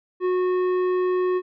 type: tone with tanh clipping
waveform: sine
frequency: 365.4 Hz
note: F#4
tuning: 22 cents flat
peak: -21 dBFS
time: 0.2-1.42 s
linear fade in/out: 50 ms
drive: 11 dB
effects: none